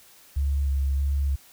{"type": "tone with vibrato", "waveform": "sine", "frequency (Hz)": 69.3, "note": "C#2", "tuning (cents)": 0, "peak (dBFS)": -21, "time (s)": [0.36, 1.36], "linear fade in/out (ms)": 10, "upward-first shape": "square", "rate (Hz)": 1.6, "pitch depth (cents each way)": 18, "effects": ["white hiss -53 dBFS RMS until 1.52 s"]}